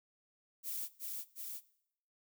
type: noise with echo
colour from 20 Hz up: violet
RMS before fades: -40 dBFS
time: 0.63-0.89 s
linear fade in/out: 50 ms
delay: 360 ms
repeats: 2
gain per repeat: -2 dB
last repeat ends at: 1.61 s
effects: noise-tail reverb RT60 0.7 s tail -19 dB re dry